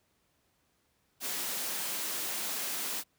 white high-pass noise, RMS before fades -35 dBFS, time 1.2-3.04 s, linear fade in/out 50 ms, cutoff 170 Hz, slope 24 dB/octave, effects pink hiss -73 dBFS RMS until 3.18 s + high-pass 60 Hz 12 dB/octave

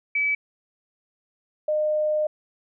sine tone pair in turn, 2294 / 609.9 Hz, D7 / D#5, -41 / -35 cents, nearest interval octave + major seventh, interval 2294 cents, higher first, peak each -20 dBFS, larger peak neither, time 0.15-0.35 / 1.68-2.27 s, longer second, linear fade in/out 5 ms, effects none

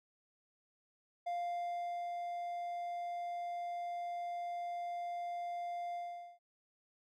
triangle tone with ADSR envelope, 698.5 Hz, F5, in tune, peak -33 dBFS, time 1.26-6.39 s, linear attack 12 ms, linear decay 830 ms, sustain -3 dB, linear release 440 ms, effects none

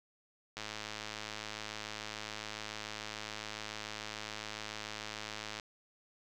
click train, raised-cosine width 0.2 ms, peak -23 dBFS, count 539, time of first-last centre 0.57-5.598 s, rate 107 Hz, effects none

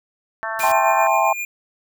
harmonic tone, 222.2 Hz, A3, 17 cents sharp, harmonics 3 / 4 / 5 / 6 / 7 / 8, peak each -30 / -30 / -30 / -33 / -30 / -31 dBFS, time 0.43-1.07 s, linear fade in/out 0 ms
white noise, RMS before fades -30 dBFS, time 0.59-0.72 s, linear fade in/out 2 ms
square tone with tremolo, 2414 Hz, D7, 47 cents sharp, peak -24 dBFS, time 0.6-1.45 s, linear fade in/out 2 ms, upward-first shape sine, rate 7.7 Hz, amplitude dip 45%
sine chord, A minor seventh, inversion second, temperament just, 660 / 792 / 880 / 1056 Hz, E5 / G5 / A5 / C6, +2 / +18 / 0 / +16 cents, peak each -20 dBFS, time 0.63-1.33 s, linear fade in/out 5 ms
effects none

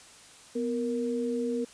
sine tone pair together, 247.8 / 467.8 Hz, B3 / A#4, +6 / +6 cents, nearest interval major seventh, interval 1100 cents, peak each -30 / -30 dBFS, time 0.55-1.65 s, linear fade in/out 10 ms, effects white hiss -52 dBFS RMS until 1.73 s + resampled to 22050 Hz

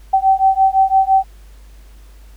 sine beating tone pair, 767 / 772.9 Hz, G5 / G5, -38 / -25 cents, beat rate 5.9 Hz, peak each -13 dBFS, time 0.13-1.24 s, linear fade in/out 10 ms, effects added 50 Hz sine -38 dBFS peak until 2.36 s + pink hiss -52 dBFS RMS until 2.36 s

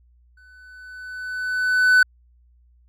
triangle tone with exponential growth, 1500 Hz, F#6, 23 cents sharp, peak -8 dBFS, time 0.37-2.03 s, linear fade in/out 5 ms, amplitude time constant 360 ms, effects added 60 Hz sine -53 dBFS peak until 2.88 s

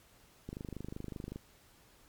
click train, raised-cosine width 3 ms, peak -28 dBFS, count 23, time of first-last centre 0.49-1.36 s, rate 25.3 Hz, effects pink hiss -63 dBFS RMS until 2.08 s + MP3 96 kbps

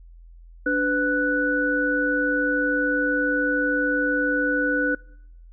sine tone cluster, 291 / 502 / 1482 Hz, D4 / B4 / F#6, -16 / +28 / +2 cents, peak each -24 / -26 / -22 dBFS, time 0.66-4.95 s, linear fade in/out 5 ms, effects noise-tail reverb RT60 0.8 s tail -25 dB re dry + added 42 Hz sine -43 dBFS peak until 5.52 s

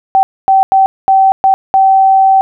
sine tone bursts at uneven times, 771 Hz, G5, 29 cents flat, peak -4 dBFS, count 6, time 0.15-0.23 / 0.48-0.63 / 0.72-0.86 / 1.08-1.32 / 1.44-1.54 / 1.74-2.41 s, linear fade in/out 0 ms, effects none

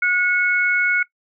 sine tone pair together, 1449.6 / 2201 Hz, F#6 / C#7, -36 / -13 cents, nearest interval perfect fifth, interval 723 cents, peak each -18 dBFS, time 0.02-1.03 s, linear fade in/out 5 ms, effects noise-tail reverb RT60 0.1 s tail -20 dB re dry

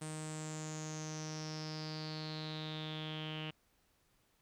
sawtooth tone with low-pass filter sweep, 155.5 Hz, D#3, 1 cent flat, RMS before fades -43 dBFS, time 0.01-3.51 s, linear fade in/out 10 ms, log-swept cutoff 8700 to 2900 Hz, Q 8.5, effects pink hiss -74 dBFS RMS until 4.41 s

